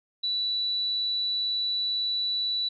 sine tone, 3951 Hz, B7, in tune, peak -25 dBFS, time 0.23-2.69 s, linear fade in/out 10 ms, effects none

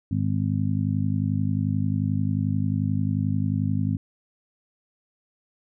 harmonic tone, 51.3 Hz, G#1, 21 cents flat, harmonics 2 / 3 / 4 / 5, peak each -25 / -27 / -28 / -29 dBFS, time 0.11-3.97 s, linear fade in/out 5 ms, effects none

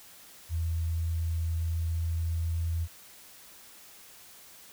sine tone with pitch glide, 82.41 to 83.13 Hz, E2 to E2, 0 to +15 cents, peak -27 dBFS, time 0.49-2.88 s, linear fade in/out 50 ms, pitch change +15 cents, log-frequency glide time 1.34-2.71 s, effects white hiss -52 dBFS RMS until 4.72 s

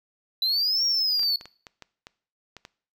triangle linear two-way sweep, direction up then down, 3948 to 5610 to 4364 Hz, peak -20 dBFS, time 0.42-1.36 s, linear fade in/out 2 ms, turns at 0.85 s
clicks, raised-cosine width 0.2 ms, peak -24 dBFS, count 9, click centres 1.195 / 1.232 / 1.411 / 1.456 / 1.668 / 1.823 / 2.069 / 2.567 / 2.651 s
effects noise-tail reverb RT60 0.5 s tail -21 dB re dry

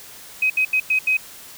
sine tone bursts at uneven times, 2526 Hz, D#7, 26 cents sharp, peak -15 dBFS, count 5, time 0.42-0.5 / 0.57-0.65 / 0.73-0.8 / 0.9-0.99 / 1.07-1.17 s, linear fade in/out 5 ms, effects white hiss -41 dBFS RMS until 1.57 s

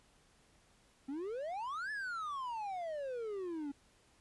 triangle exponential two-way sweep, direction up then down, 260.1 to 1754 to 275 Hz, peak -36 dBFS, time 1.08-3.72 s, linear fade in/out 10 ms, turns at 1.91 s, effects pink hiss -68 dBFS RMS until 4.2 s + resampled to 24000 Hz

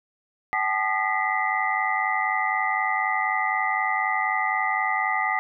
sine tone cluster, 764 / 855 / 1219 / 1944 / 2048 Hz, G5 / A5 / D#6 / B6 / C7, -45 / -50 / -36 / -28 / -38 cents, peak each -28 dBFS, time 0.53-5.39 s, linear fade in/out 0 ms, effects none

